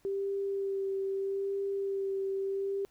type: tone with vibrato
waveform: sine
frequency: 392 Hz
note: G4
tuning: in tune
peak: -30 dBFS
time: 0.05-2.85 s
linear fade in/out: 0 ms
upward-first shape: sine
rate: 0.79 Hz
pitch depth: 16 cents each way
effects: pink hiss -68 dBFS RMS until 2.9 s